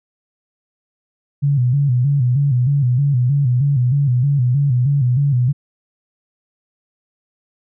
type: tone with vibrato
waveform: sine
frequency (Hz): 132.6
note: C3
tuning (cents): +23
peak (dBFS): -12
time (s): 1.42-5.53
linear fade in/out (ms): 20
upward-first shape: square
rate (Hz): 3.2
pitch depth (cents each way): 120
effects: none